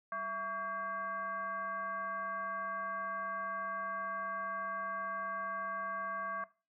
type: tone with frequency modulation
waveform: sine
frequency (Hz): 1132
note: C#6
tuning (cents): +36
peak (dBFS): -35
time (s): 0.12-6.44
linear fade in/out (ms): 2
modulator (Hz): 469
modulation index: 0.88
effects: noise-tail reverb RT60 0.3 s tail -17 dB re dry